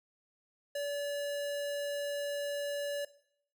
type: tone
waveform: square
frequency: 574 Hz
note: D5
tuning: 40 cents flat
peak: -34 dBFS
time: 0.75-3.05 s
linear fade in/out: 5 ms
effects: noise-tail reverb RT60 0.6 s tail -17 dB re dry